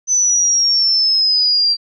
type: exponential sweep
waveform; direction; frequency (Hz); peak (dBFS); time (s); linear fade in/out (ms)
sine; down; 6080 to 4700; -11; 0.07-1.77; 50
effects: none